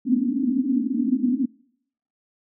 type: band-pass noise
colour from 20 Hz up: white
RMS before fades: -22 dBFS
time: 0.05-1.46 s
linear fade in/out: 10 ms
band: 230 to 280 Hz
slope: 96 dB/octave
effects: noise-tail reverb RT60 0.7 s tail -25 dB re dry